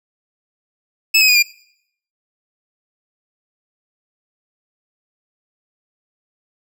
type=tone with pitch steps; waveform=25% pulse; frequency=2607 / 2536 / 2466 / 2399 Hz; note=E7 / D#7 / D#7 / D7; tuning=-20 / +32 / -16 / +36 cents; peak=-6 dBFS; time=1.14-1.428 s; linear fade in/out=10 ms; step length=72 ms; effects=noise-tail reverb RT60 0.7 s tail -23 dB re dry